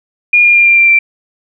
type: tone with pitch steps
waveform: sine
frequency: 2427 / 2412 / 2396 / 2381 / 2366 / 2351 Hz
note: D#7 / D7 / D7 / D7 / D7 / D7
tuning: -44 / +46 / +34 / +23 / +12 / +1 cents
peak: -4 dBFS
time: 0.33-0.99 s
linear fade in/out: 5 ms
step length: 110 ms
effects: none